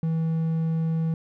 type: tone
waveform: triangle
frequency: 162.2 Hz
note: E3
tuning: 28 cents flat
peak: -20 dBFS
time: 0.03-1.14 s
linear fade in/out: 2 ms
effects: none